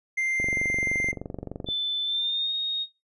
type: tone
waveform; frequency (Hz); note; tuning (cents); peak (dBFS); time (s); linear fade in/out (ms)
triangle; 2093; C7; 0; -22; 0.17-1.12; 10
type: click train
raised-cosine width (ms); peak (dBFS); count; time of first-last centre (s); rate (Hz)
2; -20; 31; 0.4-1.688; 23.3
type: tone with pitch glide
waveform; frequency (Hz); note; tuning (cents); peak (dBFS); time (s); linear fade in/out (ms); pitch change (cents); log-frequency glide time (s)
sine; 3520 to 3727; A7 to A#7; 0 to -1; -24; 1.66-2.87; 50; +99; 2.04-2.54
effects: noise-tail reverb RT60 0.2 s tail -17 dB re dry + resampled to 24000 Hz